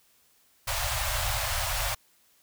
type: band-stop noise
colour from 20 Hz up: pink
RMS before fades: -29 dBFS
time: 0.67-1.95 s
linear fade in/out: 10 ms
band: 120 to 550 Hz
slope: 96 dB/octave
effects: white hiss -64 dBFS RMS until 2.42 s